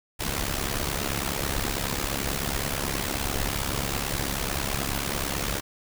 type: noise with amplitude modulation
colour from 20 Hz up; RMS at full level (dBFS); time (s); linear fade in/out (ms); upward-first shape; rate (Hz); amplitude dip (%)
pink; -25; 0.19-5.61; 20; sine; 69.2; 80
effects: none